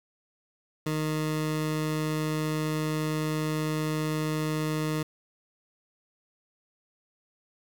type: tone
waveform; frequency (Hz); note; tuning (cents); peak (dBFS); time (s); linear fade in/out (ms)
20% pulse; 154.8; D#3; -9; -22; 0.86-5.03; 5
effects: 9-bit